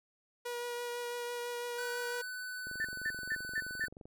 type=tone with vibrato; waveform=sawtooth; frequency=481.6 Hz; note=B4; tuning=44 cents flat; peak=-33 dBFS; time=0.45-2.22 s; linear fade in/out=10 ms; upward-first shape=triangle; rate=6 Hz; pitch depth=13 cents each way
type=tone; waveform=square; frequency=1499 Hz; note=F#6; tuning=22 cents sharp; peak=-40 dBFS; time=1.78-3.88 s; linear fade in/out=5 ms
type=click train; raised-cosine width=2 ms; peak=-37 dBFS; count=33; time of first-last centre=2.67-4.055 s; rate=23.1 Hz
type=tone bursts; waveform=sine; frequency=1775 Hz; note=A6; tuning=15 cents sharp; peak=-31 dBFS; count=5; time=2.8-3.855 s; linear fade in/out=5 ms; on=51 ms; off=200 ms
effects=none